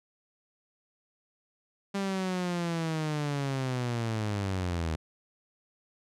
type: linear sweep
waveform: sawtooth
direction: down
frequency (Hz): 199.2 to 77.78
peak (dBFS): -25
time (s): 1.94-4.96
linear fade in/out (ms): 10
effects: low-pass 8000 Hz 12 dB/octave